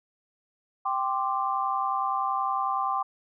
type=chord; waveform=sine; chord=G suspended fourth; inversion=none; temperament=just; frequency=784 / 1045.3 / 1176 Hz; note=G5 / C6 / D6; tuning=0 / -2 / +2 cents; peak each=-29 dBFS; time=0.85-3.03 s; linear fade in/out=10 ms; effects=none